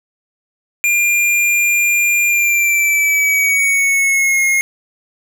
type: tone with pitch glide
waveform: square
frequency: 2400 to 2151 Hz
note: D7 to C7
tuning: +37 to +47 cents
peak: -12 dBFS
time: 0.84-4.61 s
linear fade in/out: 0 ms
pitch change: -190 cents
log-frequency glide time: 2.28-4.43 s
effects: none